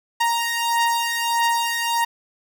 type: beating tone pair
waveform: sawtooth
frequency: 932 / 933.6 Hz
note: A#5 / A#5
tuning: -1 / +2 cents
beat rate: 1.6 Hz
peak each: -20 / -17 dBFS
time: 0.2-2.05 s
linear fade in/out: 10 ms
effects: none